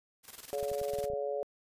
white noise with tremolo, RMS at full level -46 dBFS, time 0.23-1.09 s, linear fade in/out 50 ms, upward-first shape square, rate 20 Hz, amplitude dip 70%
harmonic tone, 141.9 Hz, C#3, 41 cents sharp, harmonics 3 / 4 / 5, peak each -36 / -34 / -42 dBFS, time 0.53-1.43 s, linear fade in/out 0 ms
clicks, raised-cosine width 5 ms, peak -36 dBFS, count 8, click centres 0.629 / 0.716 / 0.815 / 0.936 / 0.987 / 1.041 / 1.101 / 1.135 s
effects resampled to 32000 Hz

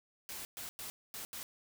white noise bursts at uneven times, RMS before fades -44 dBFS, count 5, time 0.29-0.45 / 0.57-0.69 / 0.79-0.9 / 1.14-1.25 / 1.33-1.43 s, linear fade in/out 0 ms, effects none

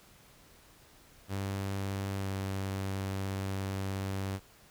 sawtooth tone with pitch glide, 98 to 96.87 Hz, G2 to G2, 0 to -20 cents, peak -29 dBFS, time 1.28-4.4 s, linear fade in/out 50 ms, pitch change -20 cents, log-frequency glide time 2.16-2.29 s, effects pink hiss -59 dBFS RMS until 4.7 s

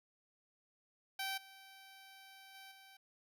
10% pulse tone with level steps, 775 Hz, G5, 20 cents flat, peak -30 / -48 / -45 / -50 dBFS, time 1.19-2.97 s, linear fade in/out 5 ms, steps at 1.37 / 2.54 / 2.71 s, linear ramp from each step 10 ms, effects none

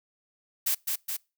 blue noise with echo, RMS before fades -26 dBFS, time 0.66-0.75 s, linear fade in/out 10 ms, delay 210 ms, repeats 2, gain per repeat -3 dB, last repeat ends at 1.17 s, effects noise-tail reverb RT60 0.3 s tail -26 dB re dry

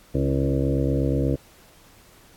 harmonic tone with a mistuned harmonic, 68.3 Hz, C#2, 25 cents flat, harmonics 1 / 2 / 3 / 4 / 5 / 6 / 7 / 8 / 9, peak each -26 / -24 / -37 / -26 / -29 / -37 / -29 / -32 / -38 dBFS, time 0.14-1.36 s, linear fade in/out 10 ms, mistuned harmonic 5, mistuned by -22 cents, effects pink hiss -53 dBFS RMS until 2.36 s + AAC 64 kbps

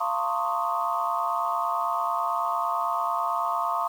sine tone cluster, 690 / 905 / 1045 / 1114 / 1243 Hz, F5 / A5 / C6 / C#6 / D#6, -21 / +48 / -2 / +8 / -2 cents, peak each -30 dBFS, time 0-3.88 s, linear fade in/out 10 ms, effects tanh soft clip ceiling -12 dBFS + 8-bit

